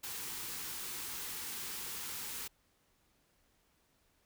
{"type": "band-stop noise", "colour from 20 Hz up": "white", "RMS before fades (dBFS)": -42, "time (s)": [0.03, 2.48], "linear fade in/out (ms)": 10, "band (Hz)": [520, 760], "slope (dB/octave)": 96, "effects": ["pink hiss -73 dBFS RMS until 4.25 s"]}